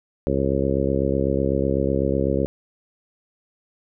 harmonic tone, 68 Hz, C#2, 33 cents flat, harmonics 1 / 2 / 3 / 4 / 5 / 6 / 7 / 8, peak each -27 / -27 / -27 / -27 / -27 / -27 / -27 / -27 dBFS, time 0.27-2.46 s, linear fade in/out 0 ms, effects none

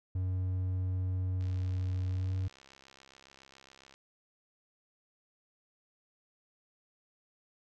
triangle tone with pitch glide, 92.5 to 93.95 Hz, F#2 to F#2, 0 to +27 cents, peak -28 dBFS, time 0.15-2.48 s, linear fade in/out 5 ms, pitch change +27 cents, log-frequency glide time 2.1-2.33 s
click train, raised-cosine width 0.2 ms, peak -38 dBFS, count 171, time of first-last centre 1.41-3.94 s, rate 67.2 Hz
effects none

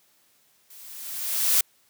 blue noise with level ramp, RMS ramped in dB -48 to -18 dBFS, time 0.7-1.61 s, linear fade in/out 5 ms, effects white hiss -63 dBFS RMS until 1.89 s + high-pass 80 Hz 12 dB/octave

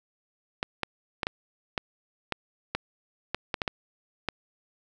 clicks, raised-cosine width 0.3 ms, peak -11 dBFS, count 12, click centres 0.629 / 0.833 / 1.232 / 1.269 / 1.778 / 2.323 / 2.75 / 3.346 / 3.542 / 3.618 / 3.678 / 4.287 s, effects none

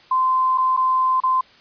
sine tone with dropouts, 1035 Hz, C6, 19 cents flat, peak -15 dBFS, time 0.11-1.41 s, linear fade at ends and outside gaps 5 ms, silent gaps 0.577-0.581 / 0.766-0.773 / 1.203-1.235 s, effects white hiss -50 dBFS RMS until 1.6 s + resampled to 11025 Hz

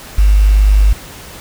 sine tone with quantisation, 50.6 Hz, G#1, 44 cents flat, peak -5 dBFS, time 0.18-0.93 s, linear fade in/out 5 ms, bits 5, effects pink hiss -33 dBFS RMS until 1.4 s

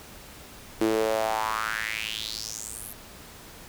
sawtooth tone with high-pass filter sweep, 110 Hz, A2, in tune, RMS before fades -29 dBFS, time 0.81-2.93 s, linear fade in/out 0 ms, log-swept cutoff 320 to 12000 Hz, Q 4.5, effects pink hiss -46 dBFS RMS until 3.68 s

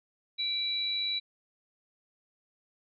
sine tone pair together, 2331 / 3933 Hz, D7 / B7, -14 / -8 cents, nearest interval major sixth, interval 906 cents, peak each -38 / -29 dBFS, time 0.38-1.2 s, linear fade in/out 20 ms, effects none

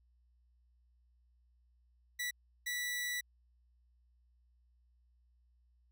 sawtooth tone bursts at uneven times, 1959 Hz, B6, 15 cents flat, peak -32 dBFS, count 2, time 2.19-2.31 / 2.66-3.21 s, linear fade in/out 10 ms, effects added 60 Hz sine -67 dBFS peak until 5.91 s

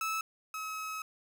30% pulse tone pair in turn, 1304 / 1282.3 Hz, E6 / E6, -19 / -48 cents, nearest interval unison, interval 29 cents, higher first, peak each -29 / -34 dBFS, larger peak first, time 0.01-0.21 / 0.54-1.02 s, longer second, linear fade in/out 2 ms, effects 10-bit

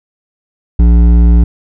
sine tone with hard clipping, 58.27 Hz, A#1, in tune, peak -5 dBFS, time 0.79-1.44 s, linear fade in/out 5 ms, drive 10 dB, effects none

